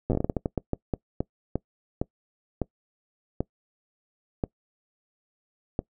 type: slowing click train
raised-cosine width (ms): 2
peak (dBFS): -12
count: 21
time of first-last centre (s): 0.1-5.791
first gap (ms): 8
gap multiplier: 1.31
effects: noise-tail reverb RT60 0.1 s tail -23 dB re dry